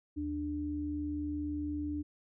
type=tone pair together; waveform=sine; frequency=78.4 / 296 Hz; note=D#2 / D4; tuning=+14 / +14 cents; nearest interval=octave + major seventh; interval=2300 cents; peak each=-40 / -34 dBFS; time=0.16-2.03 s; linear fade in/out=20 ms; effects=none